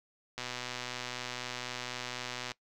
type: click train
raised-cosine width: 0.2 ms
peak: -20 dBFS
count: 266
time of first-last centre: 0.38-2.517 s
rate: 124 Hz
effects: noise-tail reverb RT60 0.1 s tail -20 dB re dry